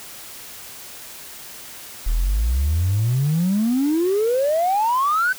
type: exponential sweep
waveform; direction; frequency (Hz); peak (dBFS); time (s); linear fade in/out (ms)
triangle; up; 36.7 to 1551; -13; 2.06-5.33; 10
effects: tanh soft clip ceiling -13 dBFS + white hiss -38 dBFS RMS until 5.38 s